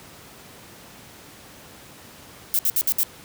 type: noise bursts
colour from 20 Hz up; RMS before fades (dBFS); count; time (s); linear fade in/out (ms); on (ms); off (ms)
violet; -20; 5; 2.54-3.033; 0; 49; 62
effects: pink hiss -45 dBFS RMS until 3.24 s + high-pass 80 Hz 12 dB/octave